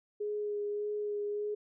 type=tone with vibrato; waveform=sine; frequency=415.3 Hz; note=G#4; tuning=in tune; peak=-32 dBFS; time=0.2-1.55 s; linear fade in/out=10 ms; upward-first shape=sine; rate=1.7 Hz; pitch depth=14 cents each way; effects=none